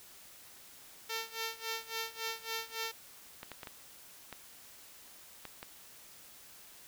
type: tone with tremolo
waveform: 5% pulse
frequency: 450.9 Hz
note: A4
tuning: 42 cents sharp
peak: -23 dBFS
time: 1.09-2.92 s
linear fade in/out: 10 ms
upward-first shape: sine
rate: 3.6 Hz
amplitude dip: 90%
type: clicks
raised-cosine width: 0.3 ms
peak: -27 dBFS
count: 7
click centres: 3.431 / 3.517 / 3.632 / 3.672 / 4.327 / 5.453 / 5.629 s
effects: white hiss -55 dBFS RMS until 6.87 s